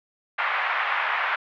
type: band-pass noise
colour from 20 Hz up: white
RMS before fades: -25 dBFS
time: 0.38-1.36 s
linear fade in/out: 10 ms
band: 780 to 2200 Hz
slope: 24 dB/octave
effects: low-pass 4000 Hz 12 dB/octave